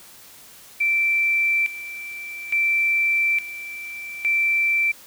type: tone with tremolo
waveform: sine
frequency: 2340 Hz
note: D7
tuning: 7 cents flat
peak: -17 dBFS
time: 0.8-4.92 s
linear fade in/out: 10 ms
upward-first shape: square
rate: 0.58 Hz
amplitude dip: 80%
effects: white hiss -46 dBFS RMS until 5.06 s